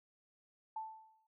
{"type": "tone with exponential decay", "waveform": "sine", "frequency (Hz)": 880, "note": "A5", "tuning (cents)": 0, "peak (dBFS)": -37, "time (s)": [0.76, 1.27], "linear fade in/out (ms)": 5, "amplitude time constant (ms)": 110, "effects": []}